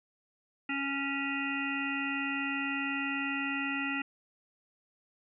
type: harmonic tone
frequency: 277.2 Hz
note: C#4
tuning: in tune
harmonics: 1 / 3 / 5 / 7 / 9 / 10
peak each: -35 / -43 / -39 / -37 / -38 / -39 dBFS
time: 0.69-4.02 s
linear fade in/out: 5 ms
effects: none